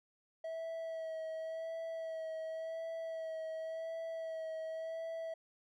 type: tone with vibrato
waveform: triangle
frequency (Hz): 648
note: E5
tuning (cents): -30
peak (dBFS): -37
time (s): 0.44-5.34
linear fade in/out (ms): 5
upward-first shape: sine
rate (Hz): 0.91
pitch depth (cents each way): 21
effects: none